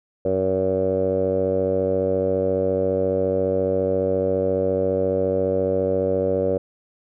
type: tone with low-pass filter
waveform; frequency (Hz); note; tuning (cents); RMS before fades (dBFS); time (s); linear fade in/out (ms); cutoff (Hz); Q
10% pulse; 94.5; F#2; +37; -21; 0.25-6.58; 5; 530; 7.5
effects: none